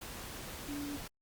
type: tone in noise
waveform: sine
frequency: 287.5 Hz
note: D4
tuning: 37 cents flat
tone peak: -38 dBFS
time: 0.68-0.97 s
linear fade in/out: 10 ms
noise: pink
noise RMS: -45 dBFS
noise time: 0.01-1.08 s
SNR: +4 dB
effects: Opus 48 kbps